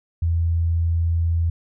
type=tone; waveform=sine; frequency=83.6 Hz; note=E2; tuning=25 cents sharp; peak=-17 dBFS; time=0.22-1.5 s; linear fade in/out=5 ms; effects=none